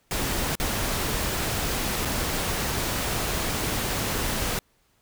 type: noise with dropouts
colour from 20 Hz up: pink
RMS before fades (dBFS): -27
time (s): 0.11-4.59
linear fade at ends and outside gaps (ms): 1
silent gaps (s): 0.554-0.599 / 2.051-2.055
effects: pink hiss -66 dBFS RMS until 5.01 s